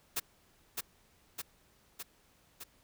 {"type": "noise with echo", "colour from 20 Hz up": "white", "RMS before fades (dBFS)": -33, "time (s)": [0.16, 0.2], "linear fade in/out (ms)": 10, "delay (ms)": 610, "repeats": 4, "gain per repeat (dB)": -3, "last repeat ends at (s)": 2.64, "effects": ["pink hiss -67 dBFS RMS until 2.83 s"]}